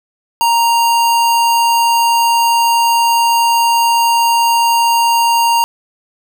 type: tone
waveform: square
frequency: 932.3 Hz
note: A#5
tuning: in tune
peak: -10 dBFS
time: 0.41-5.64 s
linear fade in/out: 0 ms
effects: none